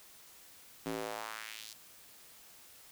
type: tone with high-pass filter sweep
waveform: square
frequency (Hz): 54.8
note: A1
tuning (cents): -6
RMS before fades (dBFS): -42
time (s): 0.86-1.73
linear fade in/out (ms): 0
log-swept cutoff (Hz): 250 to 4900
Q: 1.6
effects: white hiss -57 dBFS RMS until 2.91 s